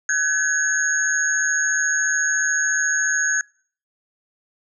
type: tone cluster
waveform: sine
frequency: 1523 / 1677 / 6580 Hz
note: F#6 / G#6 / G#8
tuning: +50 / +16 / -17 cents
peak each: -22 dBFS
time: 0.09-3.41 s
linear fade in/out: 2 ms
effects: noise-tail reverb RT60 0.5 s tail -26 dB re dry